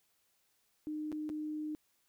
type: tone with dropouts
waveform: sine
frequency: 305.2 Hz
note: D#4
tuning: 33 cents flat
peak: -36 dBFS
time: 0.87-1.75 s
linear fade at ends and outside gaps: 0 ms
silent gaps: 1.118-1.126 / 1.292-1.299 s
effects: white hiss -75 dBFS RMS until 2.08 s